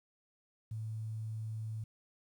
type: tone with quantisation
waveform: sine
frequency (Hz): 110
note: A2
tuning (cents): 0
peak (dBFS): -37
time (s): 0.71-1.84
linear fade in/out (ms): 5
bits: 11
effects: none